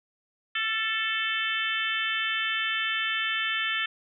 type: harmonic tone with a mistuned harmonic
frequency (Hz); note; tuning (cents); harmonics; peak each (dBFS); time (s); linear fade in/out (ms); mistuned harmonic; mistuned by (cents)
440; A4; 0; 3 / 4 / 5 / 6 / 7 / 8; -34 / -30 / -34 / -33 / -32 / -36; 0.55-3.86; 5; 3; +30
effects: none